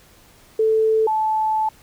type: tone pair in turn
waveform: sine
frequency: 440.1 / 870.1 Hz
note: A4 / A5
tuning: 0 / -20 cents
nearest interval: octave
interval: 1180 cents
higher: second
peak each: -14 / -17 dBFS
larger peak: first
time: 0.59-1.07 / 1.07-1.69 s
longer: second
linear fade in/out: 5 ms
effects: pink hiss -51 dBFS RMS until 1.82 s